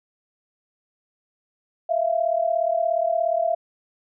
sine tone pair together, 651 / 688 Hz, E5 / F5, -22 / -26 cents, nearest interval minor second, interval 96 cents, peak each -22 dBFS, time 1.89-3.55 s, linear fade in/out 10 ms, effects none

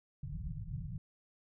white low-pass noise, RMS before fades -41 dBFS, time 0.23-0.98 s, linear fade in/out 5 ms, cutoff 170 Hz, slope 96 dB/octave, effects none

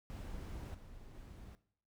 brown noise with level steps, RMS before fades -45 / -54 / -52 dBFS, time 0.1-1.55 s, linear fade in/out 0 ms, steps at 0.74 / 1.14 s, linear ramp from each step 10 ms, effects noise-tail reverb RT60 0.6 s tail -17 dB re dry

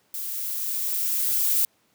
violet noise with level ramp, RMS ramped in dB -32 to -21 dBFS, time 0.14-1.65 s, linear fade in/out 2 ms, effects pink hiss -65 dBFS RMS until 1.94 s + high-pass 150 Hz 12 dB/octave

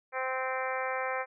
harmonic tone, 260 Hz, C4, 11 cents flat, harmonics 2 / 3 / 4 / 5 / 6 / 7 / 8 / 9, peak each -35 / -37 / -38 / -39 / -40 / -40 / -41 / -42 dBFS, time 0.12-1.26 s, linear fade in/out 50 ms, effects none

